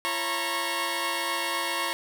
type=tone cluster; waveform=15% pulse; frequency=338.9 / 549 / 914 / 962 / 1094 Hz; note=E4 / C#5 / A#5 / B5 / C#6; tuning=+48 / -17 / -34 / -46 / -23 cents; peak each=-30 / -29 / -26 / -28 / -25 dBFS; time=0.05-1.93 s; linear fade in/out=0 ms; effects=none